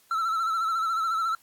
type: tone with vibrato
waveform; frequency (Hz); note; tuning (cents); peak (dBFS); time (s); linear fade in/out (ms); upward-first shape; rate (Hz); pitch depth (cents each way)
triangle; 1327; E6; +11; -22; 0.11-1.35; 2; sine; 14; 54
effects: white hiss -61 dBFS RMS until 1.42 s + AAC 64 kbps